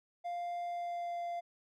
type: tone with pitch glide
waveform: triangle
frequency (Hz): 698.5 to 692.5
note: F5 to F5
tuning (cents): 0 to -15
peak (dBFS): -34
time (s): 0.24-1.41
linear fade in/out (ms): 20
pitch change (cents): -15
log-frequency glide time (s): 0.64-1.22
effects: none